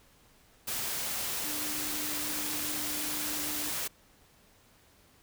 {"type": "tone in noise", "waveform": "sine", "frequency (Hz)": 299.3, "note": "D4", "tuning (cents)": 33, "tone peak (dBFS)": -42, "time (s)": [1.44, 3.7], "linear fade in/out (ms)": 10, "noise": "white", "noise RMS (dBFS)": -34, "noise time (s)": [0.67, 3.88], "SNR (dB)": -11, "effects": ["pink hiss -62 dBFS RMS until 5.22 s"]}